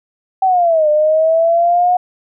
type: linear two-way sweep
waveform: sine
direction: down then up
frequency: 772 to 598 to 727 Hz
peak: -9 dBFS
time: 0.42-1.97 s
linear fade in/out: 5 ms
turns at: 0.89 s
effects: none